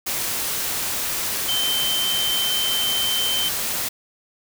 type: tone in noise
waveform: sine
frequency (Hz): 3100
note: G7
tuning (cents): -20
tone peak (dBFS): -21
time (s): 1.48-3.49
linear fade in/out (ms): 10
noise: white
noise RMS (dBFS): -25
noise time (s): 0.06-3.89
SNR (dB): +1
effects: none